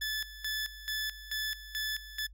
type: tone with tremolo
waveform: 20% pulse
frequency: 1734 Hz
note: A6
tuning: 26 cents flat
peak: -27 dBFS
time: 0.01-2.27 s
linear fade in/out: 10 ms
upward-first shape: square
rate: 2.3 Hz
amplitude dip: 80%
effects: noise-tail reverb RT60 0.1 s tail -23 dB re dry + added 50 Hz sine -50 dBFS peak until 2.33 s